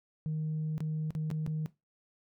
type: tone with dropouts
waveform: sine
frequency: 155.56 Hz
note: D#3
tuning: in tune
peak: -29 dBFS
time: 0.26-1.66 s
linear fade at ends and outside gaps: 0 ms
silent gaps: 0.78-0.805 / 1.106-1.151 / 1.303-1.313 / 1.464-1.475 s
effects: noise-tail reverb RT60 0.2 s tail -18 dB re dry + tanh soft clip ceiling -28 dBFS